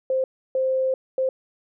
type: tone bursts at uneven times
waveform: sine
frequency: 523.3 Hz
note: C5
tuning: in tune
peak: -19 dBFS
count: 3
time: 0.1-0.24 / 0.55-0.94 / 1.18-1.29 s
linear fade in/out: 2 ms
effects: none